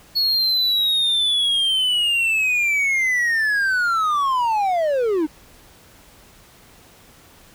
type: linear sweep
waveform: triangle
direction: down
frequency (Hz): 4373 to 290.5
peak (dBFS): -15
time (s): 0.15-5.27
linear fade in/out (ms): 20
effects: pink hiss -49 dBFS RMS until 7.54 s